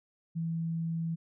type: tone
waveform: sine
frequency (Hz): 164.81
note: E3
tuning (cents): 0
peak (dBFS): -30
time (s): 0.35-1.16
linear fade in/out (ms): 20
effects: none